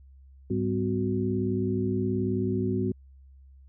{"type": "tone cluster", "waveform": "sine", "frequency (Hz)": [104.7, 196.2, 255, 369.1], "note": ["G#2", "G3", "C4", "F#4"], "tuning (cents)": [15, 2, -44, -4], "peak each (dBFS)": -30, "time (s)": [0.5, 2.92], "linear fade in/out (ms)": 5, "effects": ["added 67 Hz sine -49 dBFS peak until 3.68 s"]}